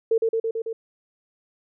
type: tone with echo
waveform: sine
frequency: 451.1 Hz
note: A4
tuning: 43 cents sharp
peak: -16 dBFS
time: 0.11-0.18 s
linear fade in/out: 5 ms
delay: 110 ms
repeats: 5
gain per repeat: -2 dB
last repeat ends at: 0.73 s
effects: none